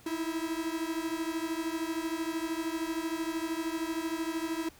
45% pulse beating tone pair, 320 / 333 Hz, D#4 / E4, +49 / +18 cents, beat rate 13 Hz, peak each -34 / -35 dBFS, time 0.06-4.69 s, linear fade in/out 5 ms, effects pink hiss -57 dBFS RMS until 4.79 s

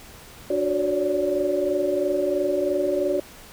sine tone cluster, 295.2 / 368.7 / 556 / 579 Hz, D4 / F#4 / C#5 / D5, +9 / -6 / +5 / -25 cents, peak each -29 / -24 / -29 / -24 dBFS, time 0.5-3.2 s, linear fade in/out 5 ms, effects pink hiss -45 dBFS RMS until 3.52 s

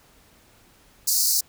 pink high-pass noise, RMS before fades -21 dBFS, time 1.07-1.41 s, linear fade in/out 10 ms, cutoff 4300 Hz, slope 96 dB/octave, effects pink hiss -56 dBFS RMS until 1.48 s

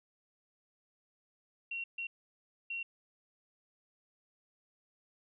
sine tone bursts at uneven times, 2739 Hz, F7, 34 cents flat, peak -36 dBFS, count 3, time 1.71-1.84 / 1.98-2.07 / 2.7-2.83 s, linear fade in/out 5 ms, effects none

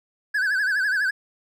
triangle tone with vibrato, 1600 Hz, G6, 35 cents sharp, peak -18 dBFS, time 0.34-1.11 s, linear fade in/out 10 ms, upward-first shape sine, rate 12 Hz, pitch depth 120 cents each way, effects none

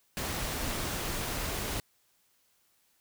pink noise, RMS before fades -34 dBFS, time 0.17-1.8 s, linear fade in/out 0 ms, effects white hiss -70 dBFS RMS until 3 s

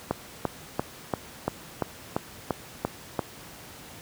click train, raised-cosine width 1 ms, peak -10 dBFS, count 10, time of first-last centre 0.11-3.192 s, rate 2.92 Hz, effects pink hiss -45 dBFS RMS until 4.01 s + high-pass 80 Hz 12 dB/octave

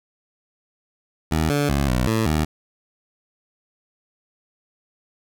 15% pulse tone with pitch steps, 79 / 144.6 / 70 / 62.1 / 111.4 / 77.1 Hz, D#2 / D3 / C#2 / B1 / A2 / D#2, +27 / -27 / +18 / +10 / +22 / -15 cents, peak -12 dBFS, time 1.31-2.45 s, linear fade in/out 10 ms, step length 190 ms, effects none

